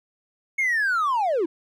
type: linear sweep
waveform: triangle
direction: down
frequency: 2200 to 303.6 Hz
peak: -17 dBFS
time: 0.58-1.46 s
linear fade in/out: 10 ms
effects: tanh soft clip ceiling -15 dBFS